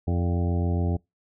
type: harmonic tone with a mistuned harmonic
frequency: 87.2 Hz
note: F2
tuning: 2 cents flat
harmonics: 1 / 2 / 3 / 4 / 5 / 7 / 8 / 9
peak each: -23 / -29 / -33 / -35 / -37 / -40 / -41 / -42 dBFS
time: 0.07-0.97 s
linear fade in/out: 10 ms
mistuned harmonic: 7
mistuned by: -74 cents
effects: noise-tail reverb RT60 0.2 s tail -25 dB re dry